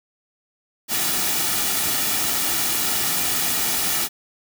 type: noise with comb filter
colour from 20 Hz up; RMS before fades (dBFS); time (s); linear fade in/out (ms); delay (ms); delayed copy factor
white; -22; 0.88-4.09; 50; 1.9; -0.5
effects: none